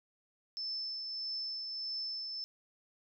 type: tone with tremolo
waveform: sine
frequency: 5274 Hz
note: E8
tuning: in tune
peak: -35 dBFS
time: 0.57-2.44 s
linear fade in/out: 0 ms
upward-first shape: triangle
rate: 1.6 Hz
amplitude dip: 35%
effects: none